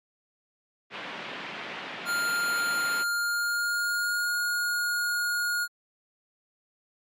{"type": "band-pass noise", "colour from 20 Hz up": "white", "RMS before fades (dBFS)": -38, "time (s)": [0.9, 3.05], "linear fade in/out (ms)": 50, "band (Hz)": [150, 3000], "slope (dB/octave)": 24}
{"type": "tone with pitch glide", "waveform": "square", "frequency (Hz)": [1400, 1433.6], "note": ["F6", "F6"], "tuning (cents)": [4, 45], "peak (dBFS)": -26, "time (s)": [2.05, 5.68], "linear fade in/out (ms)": 50, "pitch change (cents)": 41, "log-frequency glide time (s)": [2.87, 4.37]}
{"effects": ["MP3 64 kbps"]}